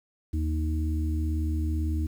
harmonic tone, 78 Hz, D#2, 5 cents sharp, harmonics 1 / 3 / 4, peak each -25 / -38 / -34 dBFS, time 0.33-2.07 s, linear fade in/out 10 ms, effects 9-bit

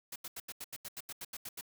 white noise bursts, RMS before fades -43 dBFS, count 13, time 0.12-1.611 s, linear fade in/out 5 ms, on 39 ms, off 82 ms, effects none

